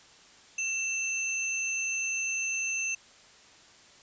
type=tone pair together; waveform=sine; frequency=2668 / 6260 Hz; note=E7 / G8; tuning=+20 / -3 cents; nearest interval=octave + minor third; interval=1477 cents; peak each=-30 / -33 dBFS; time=0.58-2.95 s; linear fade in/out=5 ms; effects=white hiss -55 dBFS RMS until 4.02 s + resampled to 16000 Hz